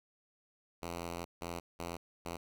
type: tone bursts at uneven times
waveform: 5% pulse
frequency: 85.5 Hz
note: F2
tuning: 36 cents flat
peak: -28 dBFS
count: 4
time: 0.82-1.25 / 1.41-1.6 / 1.79-1.97 / 2.25-2.37 s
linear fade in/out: 10 ms
effects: none